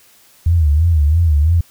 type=tone with vibrato; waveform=sine; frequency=78.9 Hz; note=D#2; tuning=25 cents sharp; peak=-9 dBFS; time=0.46-1.61 s; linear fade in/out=5 ms; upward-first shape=sine; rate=3 Hz; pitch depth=150 cents each way; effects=white hiss -49 dBFS RMS until 1.7 s